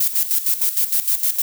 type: noise with tremolo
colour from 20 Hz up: violet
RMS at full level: -17 dBFS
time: 0-1.42 s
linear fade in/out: 5 ms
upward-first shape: square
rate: 6.5 Hz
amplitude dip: 70%
effects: none